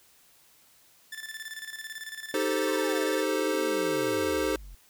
sawtooth tone with tremolo, 1760 Hz, A6, in tune, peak -32 dBFS, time 1.12-3.23 s, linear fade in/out 5 ms, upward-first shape square, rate 18 Hz, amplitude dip 65%
square chord, A half-diminished seventh, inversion second, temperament equal with one note detuned, 311.1 / 389.7 / 440 / 523.3 Hz, Eb4 / G4 / A4 / C5, 0 / -10 / 0 / 0 cents, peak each -32 dBFS, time 2.34-4.56 s, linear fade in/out 2 ms
triangle exponential sweep, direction down, 1135 to 41.41 Hz, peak -40 dBFS, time 2.67-4.75 s, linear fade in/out 0 ms
effects white hiss -60 dBFS RMS until 4.89 s

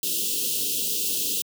white band-stop noise, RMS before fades -26 dBFS, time 0.03-1.42 s, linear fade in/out 2 ms, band 510 to 2700 Hz, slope 96 dB/octave, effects high-pass 200 Hz 12 dB/octave

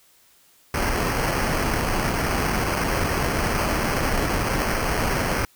pink noise with sample-and-hold, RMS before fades -23 dBFS, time 0.74-5.45 s, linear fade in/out 2 ms, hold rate 3675 Hz, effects white hiss -57 dBFS RMS until 5.55 s

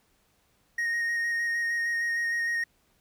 triangle tone with vibrato, 1864.7 Hz, A#6, in tune, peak -24 dBFS, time 0.78-2.64 s, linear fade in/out 5 ms, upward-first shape square, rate 6.5 Hz, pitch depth 11 cents each way, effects pink hiss -68 dBFS RMS until 3 s

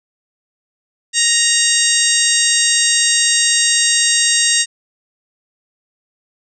harmonic tone, 936 Hz, A#5, 7 cents sharp, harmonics 2 / 3 / 4 / 5 / 6 / 7 / 8 / 9, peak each -20 / -21 / -19 / -22 / -20 / -20 / -20 / -18 dBFS, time 1.13-4.66 s, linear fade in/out 50 ms, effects none

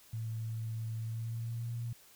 sine tone with pitch glide, 112.5 to 117.68 Hz, A2 to A#2, +39 to +17 cents, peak -35 dBFS, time 0.13-1.93 s, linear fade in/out 5 ms, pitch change +78 cents, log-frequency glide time 1.05-1.7 s, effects white hiss -60 dBFS RMS until 2.15 s

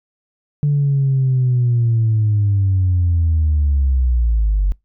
sine linear sweep, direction down, 146.83 to 46.31 Hz, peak -11 dBFS, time 0.63-4.72 s, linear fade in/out 0 ms, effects noise-tail reverb RT60 0.2 s tail -26 dB re dry + tanh soft clip ceiling -9 dBFS

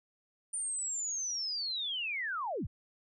sine linear sweep, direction down, 9140 to 33.45 Hz, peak -33 dBFS, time 0.53-2.67 s, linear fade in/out 10 ms, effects none

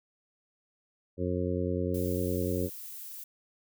harmonic tone, 90 Hz, F#2, 47 cents flat, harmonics 1 / 2 / 3 / 4 / 5 / 6, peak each -33 / -35 / -35 / -35 / -35 / -37 dBFS, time 1.17-2.7 s, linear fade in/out 50 ms
violet noise, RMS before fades -43 dBFS, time 1.94-3.24 s, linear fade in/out 5 ms
effects none

